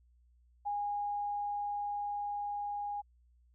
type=tone with level ramp; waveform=sine; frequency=820 Hz; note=G#5; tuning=22 cents flat; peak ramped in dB=-32 to -35 dBFS; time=0.65-3.02 s; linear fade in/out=20 ms; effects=added 60 Hz sine -63 dBFS peak until 3.54 s